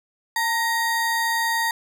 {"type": "ring-modulated tone", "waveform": "square", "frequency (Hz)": 1396.9, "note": "F6", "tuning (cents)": 0, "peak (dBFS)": -18, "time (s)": [0.36, 1.71], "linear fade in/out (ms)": 2, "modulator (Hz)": 485, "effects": []}